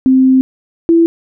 sine tone pair in turn, 261.2 / 333.5 Hz, C4 / E4, -3 / +20 cents, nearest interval major third, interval 423 cents, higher second, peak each -5 dBFS, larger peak neither, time 0.06-0.41 / 0.89-1.06 s, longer first, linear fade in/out 0 ms, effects none

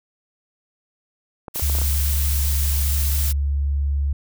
clicks, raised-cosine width 1 ms, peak -19 dBFS, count 7, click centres 1.482 / 1.559 / 1.596 / 1.698 / 1.752 / 1.786 / 1.817 s
blue noise, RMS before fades -26 dBFS, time 1.54-3.33 s, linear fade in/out 20 ms
sine tone, 70.6 Hz, C#2, 32 cents sharp, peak -18 dBFS, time 1.62-4.13 s, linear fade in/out 5 ms
effects none

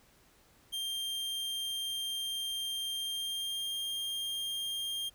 45% pulse tone with pitch glide, 3182 to 3204 Hz, G7 to G7, +25 to +37 cents, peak -34 dBFS, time 0.72-5.1 s, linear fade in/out 20 ms, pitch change +12 cents, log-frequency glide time 2.88-3.73 s, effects pink hiss -64 dBFS RMS until 5.14 s

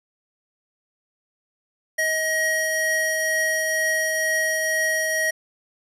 square tone pair together, 632 / 1893.9 Hz, D#5 / A#6, +27 / +27 cents, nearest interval octave + perfect fifth, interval 1900 cents, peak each -27 / -22 dBFS, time 1.98-5.31 s, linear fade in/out 10 ms, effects resampled to 32000 Hz

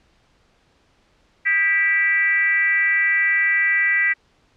sine tone with frequency modulation, 1962 Hz, B6, 12 cents flat, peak -15 dBFS, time 1.45-4.14 s, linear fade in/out 20 ms, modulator 362 Hz, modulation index 0.76, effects pink hiss -60 dBFS RMS until 4.56 s + low-pass 5000 Hz 12 dB/octave

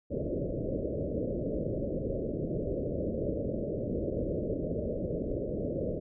white low-pass noise, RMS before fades -33 dBFS, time 0.1-6 s, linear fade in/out 20 ms, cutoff 600 Hz, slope 96 dB/octave, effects none

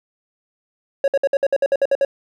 triangle tone bursts, 553 Hz, C#5, 4 cents flat, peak -11 dBFS, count 11, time 1.04-2.049 s, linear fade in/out 2 ms, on 39 ms, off 58 ms, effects none

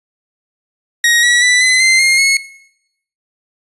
sawtooth tone with pitch steps, 1885 / 1931.3 / 1978.7 / 2027 / 2077 / 2128 / 2180 Hz, A#6 / B6 / B6 / B6 / C7 / C7 / C#7, +19 / -39 / +3 / +45 / -13 / +29 / -29 cents, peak -5 dBFS, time 1.04-2.37 s, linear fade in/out 2 ms, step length 190 ms, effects noise-tail reverb RT60 0.8 s tail -20 dB re dry + resampled to 24000 Hz

